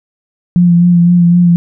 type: tone with vibrato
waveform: sine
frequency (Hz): 174.1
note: F3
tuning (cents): -5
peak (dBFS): -4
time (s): 0.56-1.56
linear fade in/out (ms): 0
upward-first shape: sine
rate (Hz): 3.9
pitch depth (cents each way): 26
effects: none